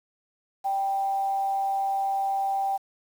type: tone with amplitude modulation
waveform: sine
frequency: 784 Hz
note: G5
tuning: in tune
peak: -22 dBFS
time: 0.64-2.78 s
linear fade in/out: 20 ms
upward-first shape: sine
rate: 192 Hz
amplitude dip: 30%
effects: 8-bit